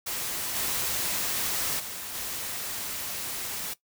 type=noise with level steps; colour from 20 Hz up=white; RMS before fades=-32 / -29 / -37 / -34 dBFS; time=0.06-3.74 s; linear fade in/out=10 ms; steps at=0.55 / 1.79 / 2.14 s; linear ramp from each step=10 ms; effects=noise-tail reverb RT60 0.1 s tail -17 dB re dry